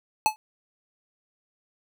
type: tone with exponential decay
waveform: square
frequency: 863 Hz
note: A5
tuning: 34 cents flat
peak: -14 dBFS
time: 0.26-0.36 s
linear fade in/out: 0 ms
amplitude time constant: 21 ms
effects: none